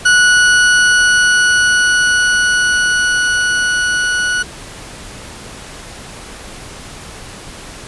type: tone with level ramp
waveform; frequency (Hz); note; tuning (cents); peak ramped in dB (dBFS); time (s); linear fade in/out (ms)
40% pulse; 1470; F#6; -12; -6 to -13; 0.05-4.43; 10
effects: pink hiss -32 dBFS RMS until 7.87 s + resampled to 24000 Hz